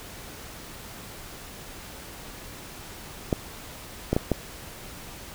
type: clicks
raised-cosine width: 2 ms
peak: -8 dBFS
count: 4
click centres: 3.328 / 4.13 / 4.165 / 4.317 s
effects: pink hiss -42 dBFS RMS until 5.34 s